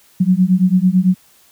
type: beating tone pair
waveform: sine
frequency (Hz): 179.8 / 188.8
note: F#3 / F#3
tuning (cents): -49 / +35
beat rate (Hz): 9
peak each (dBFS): -13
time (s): 0.2-1.15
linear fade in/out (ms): 10
effects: white hiss -51 dBFS RMS until 1.51 s